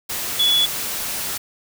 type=tone in noise; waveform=sine; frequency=3410 Hz; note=G#7; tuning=45 cents sharp; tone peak=-14 dBFS; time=0.39-0.66 s; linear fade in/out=10 ms; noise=white; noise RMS=-26 dBFS; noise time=0.09-1.38 s; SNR=+9 dB; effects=none